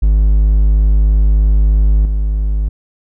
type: tone with level steps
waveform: triangle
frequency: 51.6 Hz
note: G#1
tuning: 10 cents flat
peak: -5 / -10 dBFS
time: 0.02-2.69 s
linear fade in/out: 10 ms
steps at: 2.05 s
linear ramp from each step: 2 ms
effects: none